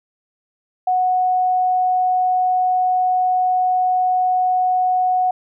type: tone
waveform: sine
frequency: 736 Hz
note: F#5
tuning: 9 cents flat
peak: -14 dBFS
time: 0.87-5.31 s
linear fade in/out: 5 ms
effects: none